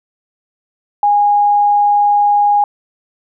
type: tone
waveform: sine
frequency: 822 Hz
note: G#5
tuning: 18 cents flat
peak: -8 dBFS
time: 1.03-2.64 s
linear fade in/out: 2 ms
effects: none